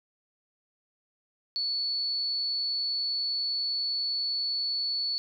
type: tone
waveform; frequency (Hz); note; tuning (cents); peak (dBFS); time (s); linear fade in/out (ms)
sine; 4435; C#8; 0; -27; 1.56-5.18; 0
effects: none